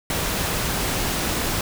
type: noise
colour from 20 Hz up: pink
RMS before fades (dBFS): -24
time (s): 0.1-1.61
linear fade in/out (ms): 2
effects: none